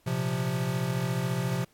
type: chord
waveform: square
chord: Bb suspended second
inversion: none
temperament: equal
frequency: 116.54 / 130.81 / 174.61 Hz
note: Bb2 / C3 / F3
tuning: 0 / 0 / 0 cents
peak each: -36 / -30 / -32 dBFS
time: 0.06-1.65 s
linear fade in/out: 10 ms
effects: pink hiss -65 dBFS RMS until 1.73 s + AAC 64 kbps